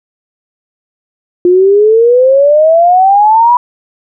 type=exponential sweep; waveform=sine; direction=up; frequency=350.5 to 987.8 Hz; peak=-3 dBFS; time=1.45-3.57 s; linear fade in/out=2 ms; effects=none